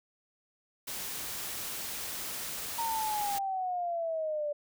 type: noise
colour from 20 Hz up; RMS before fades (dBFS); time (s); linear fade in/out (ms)
white; -38; 0.87-3.39; 10
type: exponential sweep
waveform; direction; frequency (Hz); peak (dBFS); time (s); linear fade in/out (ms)
sine; down; 932.3 to 582; -30; 2.78-4.53; 10
effects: none